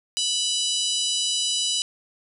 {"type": "harmonic tone with a mistuned harmonic", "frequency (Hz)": 987.8, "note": "B5", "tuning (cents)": 0, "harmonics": [3, 4, 5, 6, 7, 8, 9, 10], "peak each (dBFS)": [-26, -28, -30, -32, -33, -34, -35, -36], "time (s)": [0.17, 1.82], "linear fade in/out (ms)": 0, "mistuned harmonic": 7, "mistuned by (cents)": 28, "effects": []}